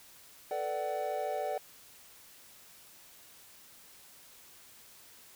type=chord; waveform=triangle; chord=B minor seventh; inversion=third; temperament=equal with one note detuned; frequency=440 / 493.9 / 587.3 / 753.4 Hz; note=A4 / B4 / D5 / F#5; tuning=0 / 0 / 0 / +31 cents; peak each=-38 / -39 / -34 / -34 dBFS; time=0.51-1.58 s; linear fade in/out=2 ms; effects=white hiss -56 dBFS RMS until 5.35 s